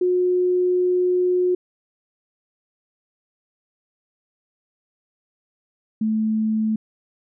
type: tone pair in turn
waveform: sine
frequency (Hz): 361.7 / 218.3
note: F#4 / A3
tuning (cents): -39 / -13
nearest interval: major sixth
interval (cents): 874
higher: first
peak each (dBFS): -16 / -18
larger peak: first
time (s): 0.01-1.55 / 6.01-6.76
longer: first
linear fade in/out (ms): 5
effects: none